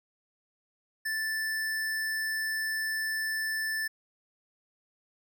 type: tone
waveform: square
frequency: 1760 Hz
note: A6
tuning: in tune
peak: -30 dBFS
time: 1.05-3.88 s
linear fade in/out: 10 ms
effects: none